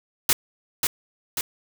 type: noise with echo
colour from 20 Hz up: white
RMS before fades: -18 dBFS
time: 0.29-0.33 s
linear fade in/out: 2 ms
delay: 540 ms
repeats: 2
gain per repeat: -4 dB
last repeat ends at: 1.41 s
effects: none